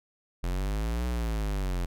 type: exponential two-way sweep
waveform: square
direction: up then down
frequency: 42.99 to 61.74 to 42.99 Hz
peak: -28 dBFS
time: 0.43-1.86 s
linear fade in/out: 10 ms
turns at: 1.06 s
effects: none